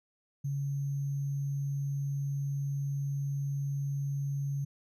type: tone with sample-and-hold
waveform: sine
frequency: 140 Hz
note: C#3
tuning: 18 cents sharp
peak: -30 dBFS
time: 0.44-4.65 s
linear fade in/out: 10 ms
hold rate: 6300 Hz
effects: resampled to 32000 Hz